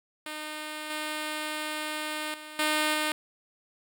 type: tone with level steps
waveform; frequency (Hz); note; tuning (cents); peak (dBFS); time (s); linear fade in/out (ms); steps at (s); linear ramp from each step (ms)
5% pulse; 305.9; D#4; -29; -24 / -20 / -30 / -13 / -15; 0.26-3.12; 2; 0.9 / 2.34 / 2.59 / 2.94; 2
effects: none